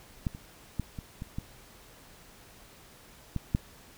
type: clicks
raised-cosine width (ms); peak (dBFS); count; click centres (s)
5; -16 / -30 / -17 / -25 / -25 / -21 / -18 / -12; 8; 0.268 / 0.349 / 0.797 / 0.988 / 1.221 / 1.385 / 3.363 / 3.549
effects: pink hiss -54 dBFS RMS until 3.97 s